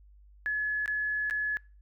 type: tone with dropouts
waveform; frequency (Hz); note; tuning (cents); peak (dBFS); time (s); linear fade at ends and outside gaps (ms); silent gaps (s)
sine; 1704; G#6; +44; -27; 0.46-1.57; 0; 0.859-0.878 / 1.299-1.309
effects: noise-tail reverb RT60 0.4 s tail -26 dB re dry + added 50 Hz sine -53 dBFS peak until 1.81 s